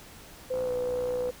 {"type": "tone with pitch glide", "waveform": "sine", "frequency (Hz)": [511, 498.2], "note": ["C5", "B4"], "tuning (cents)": [-41, 15], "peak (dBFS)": -27, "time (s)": [0.5, 1.31], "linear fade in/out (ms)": 10, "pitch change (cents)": -44, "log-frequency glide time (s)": [0.63, 0.71]}
{"type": "click train", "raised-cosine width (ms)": 1, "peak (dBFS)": -26, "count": 46, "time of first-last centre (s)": [0.54, 1.29], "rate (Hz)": 60}
{"effects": ["pink hiss -49 dBFS RMS until 1.4 s"]}